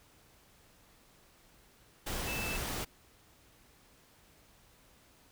sine tone in noise, 2637 Hz, E7, in tune, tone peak -38 dBFS, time 2.27-2.57 s, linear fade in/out 10 ms, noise pink, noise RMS -37 dBFS, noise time 2.06-2.85 s, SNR -4 dB, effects pink hiss -63 dBFS RMS until 5.31 s

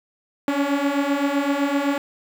sawtooth beating tone pair, 277.2 / 285 Hz, C#4 / C#4, 0 / +48 cents, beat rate 7.8 Hz, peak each -20 / -17 dBFS, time 0.48-1.98 s, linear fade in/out 2 ms, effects low-pass 3000 Hz 12 dB/octave + 7-bit

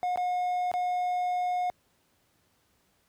triangle tone with dropouts, 721 Hz, F#5, 45 cents flat, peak -24 dBFS, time 0.03-1.7 s, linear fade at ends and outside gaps 0 ms, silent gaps 0.159-0.174 / 0.715-0.739 s, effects pink hiss -69 dBFS RMS until 3.08 s + high-pass 60 Hz 12 dB/octave

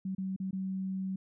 sine tone with dropouts, 190 Hz, F#3, 46 cents sharp, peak -32 dBFS, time 0.05-1.16 s, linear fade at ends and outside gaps 5 ms, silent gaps 0.15-0.181 / 0.363-0.4 / 0.51-0.529 s, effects none

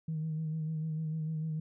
sine tone with vibrato, 157.5 Hz, D#3, 21 cents sharp, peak -31 dBFS, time 0.08-1.6 s, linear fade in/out 5 ms, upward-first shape sine, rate 6.7 Hz, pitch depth 34 cents each way, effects tanh soft clip ceiling -28 dBFS

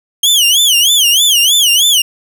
sawtooth tone with vibrato, 3136 Hz, G7, in tune, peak -4 dBFS, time 0.23-2.02 s, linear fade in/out 5 ms, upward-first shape sine, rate 3.2 Hz, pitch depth 210 cents each way, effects none

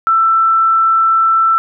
sine tone, 1332 Hz, E6, 18 cents sharp, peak -8 dBFS, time 0.07-1.58 s, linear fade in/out 0 ms, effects none

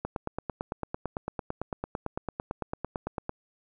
click train, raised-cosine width 1 ms, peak -17 dBFS, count 30, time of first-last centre 0.05-3.294 s, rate 8.94 Hz, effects none

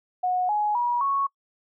sine tone with pitch steps, 730 / 838.5 / 963.2 / 1106.5 Hz, F#5 / G#5 / B5 / C#6, -24 / +16 / -44 / -3 cents, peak -21 dBFS, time 0.23-1.27 s, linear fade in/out 10 ms, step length 260 ms, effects noise-tail reverb RT60 0.1 s tail -25 dB re dry

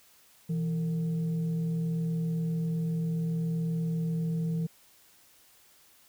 sine tone with frequency modulation, 164.81 Hz, E3, in tune, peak -27 dBFS, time 0.49-4.67 s, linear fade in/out 10 ms, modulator 289 Hz, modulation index 0.31, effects white hiss -60 dBFS RMS until 6.08 s

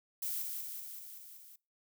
violet noise with echo, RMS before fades -37 dBFS, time 0.22-0.42 s, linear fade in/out 5 ms, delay 190 ms, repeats 6, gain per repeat -3 dB, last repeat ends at 1.56 s, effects noise-tail reverb RT60 0.3 s tail -24 dB re dry

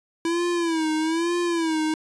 square tone with vibrato, 329.6 Hz, E4, in tune, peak -22 dBFS, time 0.25-1.94 s, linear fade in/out 2 ms, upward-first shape sine, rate 1.1 Hz, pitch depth 100 cents each way, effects resampled to 22050 Hz

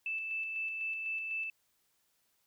sine tone with tremolo, 2638 Hz, E7, 1 cent sharp, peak -33 dBFS, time 0.06-1.5 s, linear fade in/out 2 ms, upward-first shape square, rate 4 Hz, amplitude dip 30%, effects white hiss -75 dBFS RMS until 2.46 s

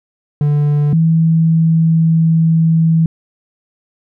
triangle / sine tone pair in turn, 146.83 / 162.78 Hz, D3 / E3, 0 / -21 cents, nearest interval major second, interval 179 cents, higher second, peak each -8 dBFS, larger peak neither, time 0.41-0.93 / 0.93-3.06 s, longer second, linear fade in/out 2 ms, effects none

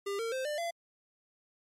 square tone with pitch steps, 400 / 456.8 / 521.7 / 595.9 / 680.5 Hz, G4 / A#4 / C5 / D5 / F5, +35 / -35 / -5 / +25 / -45 cents, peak -33 dBFS, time 0.06-0.71 s, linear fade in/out 10 ms, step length 130 ms, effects low-pass 11000 Hz 12 dB/octave + MP3 64 kbps

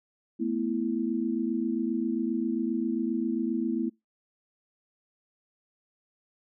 sine chord, A suspended second, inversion none, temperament just, 220 / 247.5 / 330 Hz, A3 / B3 / E4, 0 / +4 / +2 cents, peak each -31 / -30 / -30 dBFS, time 0.39-3.9 s, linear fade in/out 20 ms, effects noise-tail reverb RT60 0.2 s tail -25 dB re dry

